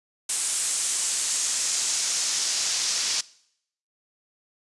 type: noise with band-pass filter sweep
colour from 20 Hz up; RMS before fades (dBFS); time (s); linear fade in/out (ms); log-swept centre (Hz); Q
pink; -26; 0.29-3.21; 5; 8500 to 5500; 2
effects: noise-tail reverb RT60 0.7 s tail -21 dB re dry + resampled to 24000 Hz